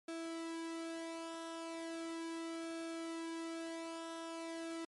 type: tone with flanger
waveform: sawtooth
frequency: 329.6 Hz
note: E4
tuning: in tune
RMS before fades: -44 dBFS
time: 0.08-4.85 s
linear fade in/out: 5 ms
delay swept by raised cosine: 1 to 2.6 ms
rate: 0.37 Hz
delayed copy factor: -0.55
effects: MP3 48 kbps